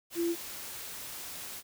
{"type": "tone in noise", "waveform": "sine", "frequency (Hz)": 340, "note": "F4", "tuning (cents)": -46, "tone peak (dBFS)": -27, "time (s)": [0.15, 0.36], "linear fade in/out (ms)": 50, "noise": "white", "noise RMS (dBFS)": -42, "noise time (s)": [0.1, 1.63], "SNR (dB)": 12, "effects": []}